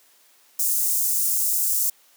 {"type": "high-pass noise", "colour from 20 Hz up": "white", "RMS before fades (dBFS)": -22, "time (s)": [0.59, 1.9], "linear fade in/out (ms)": 5, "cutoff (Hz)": 6800, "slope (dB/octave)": 24, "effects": ["white hiss -57 dBFS RMS until 2.16 s", "high-pass 300 Hz 12 dB/octave"]}